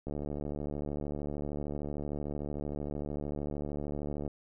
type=click train; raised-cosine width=2 ms; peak=-24 dBFS; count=309; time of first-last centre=0.07-4.278 s; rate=73.2 Hz; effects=none